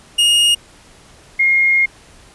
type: tone pair in turn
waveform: 45% pulse / sine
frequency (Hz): 2855 / 2139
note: F7 / C7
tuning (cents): +37 / +38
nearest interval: perfect fourth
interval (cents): 499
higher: first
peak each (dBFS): -10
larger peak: neither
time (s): 0.18-0.55 / 1.39-1.86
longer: second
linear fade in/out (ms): 10
effects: pink hiss -45 dBFS RMS until 2.34 s + resampled to 24000 Hz